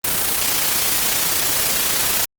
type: noise with amplitude modulation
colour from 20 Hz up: white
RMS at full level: -17 dBFS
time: 0.04-2.25 s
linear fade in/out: 5 ms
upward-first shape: sine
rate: 29.7 Hz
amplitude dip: 40%
effects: Opus 24 kbps